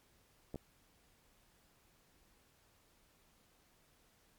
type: clicks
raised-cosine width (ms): 2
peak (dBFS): -30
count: 2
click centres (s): 0.544 / 0.558
effects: pink hiss -70 dBFS RMS until 4.38 s + MP3 96 kbps